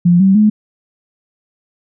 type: tone with pitch steps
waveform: sine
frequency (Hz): 174.61 / 192.63 / 212.5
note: F3 / G3 / G#3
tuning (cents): 0 / -30 / +40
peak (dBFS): -6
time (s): 0.05-0.5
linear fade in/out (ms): 10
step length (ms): 150
effects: none